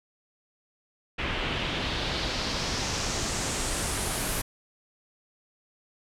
pink noise with low-pass filter sweep, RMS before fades -30 dBFS, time 1.18-4.42 s, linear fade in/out 10 ms, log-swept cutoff 2600 to 12000 Hz, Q 2.2, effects none

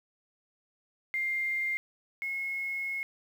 sine tone pair in turn, 2106 / 2171 Hz, C7 / C#7, +11 / -37 cents, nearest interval minor second, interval 52 cents, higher second, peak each -28 / -31 dBFS, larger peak first, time 1.14-1.77 / 2.22-3.03 s, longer second, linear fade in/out 0 ms, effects 9-bit

